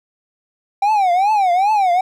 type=tone with vibrato; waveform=triangle; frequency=778 Hz; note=G5; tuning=13 cents flat; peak=-10 dBFS; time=0.82-2.01 s; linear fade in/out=5 ms; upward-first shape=triangle; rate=2.5 Hz; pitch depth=220 cents each way; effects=none